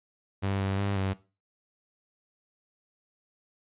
sawtooth tone with pitch steps, 97.9 / 97.1 / 100.2 / 96.1 Hz, G2 / G2 / G2 / G2, -2 / -16 / +38 / -34 cents, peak -23 dBFS, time 0.42-1.14 s, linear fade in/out 20 ms, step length 180 ms, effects noise-tail reverb RT60 0.3 s tail -17 dB re dry + resampled to 8000 Hz

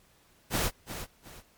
pink noise with echo, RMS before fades -28 dBFS, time 0.5-0.71 s, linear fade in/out 50 ms, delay 360 ms, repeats 2, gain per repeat -10 dB, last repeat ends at 1.43 s, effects pink hiss -63 dBFS RMS until 1.57 s + MP3 96 kbps

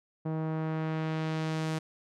sawtooth tone with low-pass filter sweep, 158.4 Hz, D#3, 31 cents sharp, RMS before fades -32 dBFS, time 0.25-1.79 s, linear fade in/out 10 ms, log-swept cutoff 810 to 8900 Hz, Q 0.74, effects none

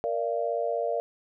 sine chord, Bb major, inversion none, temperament equal with one note detuned, 466.2 / 587.3 / 683.3 Hz, Bb4 / D5 / F5, 0 / 0 / -38 cents, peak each -30 dBFS, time 0.04-1 s, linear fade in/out 0 ms, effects none

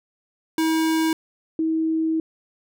square / sine tone pair in turn, 320.8 / 320.8 Hz, E4 / E4, -47 / -47 cents, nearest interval unison, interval 0 cents, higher neither, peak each -19 dBFS, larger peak neither, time 0.58-1.13 / 1.59-2.2 s, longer second, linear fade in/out 2 ms, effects none

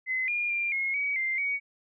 sine tone with pitch steps, 2042 / 2418 / 2386 / 2160 / 2265 / 2092 / 2248 Hz, C7 / D7 / D7 / C#7 / C#7 / C7 / C#7, -43 / +50 / +27 / -45 / +37 / -1 / +24 cents, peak -26 dBFS, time 0.06-1.6 s, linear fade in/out 50 ms, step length 220 ms, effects none

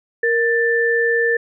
sine tone pair together, 467.2 / 1770 Hz, A#4 / A6, +4 / +10 cents, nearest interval octave + major seventh, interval 2306 cents, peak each -17 dBFS, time 0.23-1.37 s, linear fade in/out 5 ms, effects none

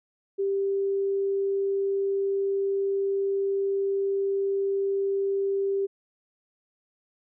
sine tone, 393.6 Hz, G4, 7 cents sharp, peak -23 dBFS, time 0.38-5.87 s, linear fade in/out 20 ms, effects none

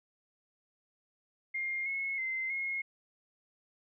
sine tone with pitch steps, 2120 / 2180 / 2073 / 2158 Hz, C7 / C#7 / C7 / C#7, +22 / -29 / -17 / -47 cents, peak -32 dBFS, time 1.54-2.82 s, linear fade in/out 10 ms, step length 320 ms, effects none

